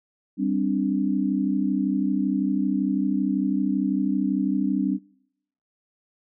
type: chord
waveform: sine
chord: G suspended fourth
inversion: none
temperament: just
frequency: 196 / 261.3 / 294 Hz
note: G3 / C4 / D4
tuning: 0 / -2 / +2 cents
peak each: -25 dBFS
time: 0.37-4.99 s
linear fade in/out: 50 ms
effects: noise-tail reverb RT60 0.8 s tail -26 dB re dry